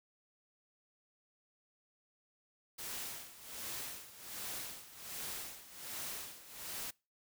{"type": "noise with tremolo", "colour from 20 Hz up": "white", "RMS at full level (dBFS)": -42, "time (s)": [2.78, 6.91], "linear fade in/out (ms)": 10, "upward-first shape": "sine", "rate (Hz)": 1.3, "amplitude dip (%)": 80, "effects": ["noise-tail reverb RT60 0.3 s tail -25 dB re dry"]}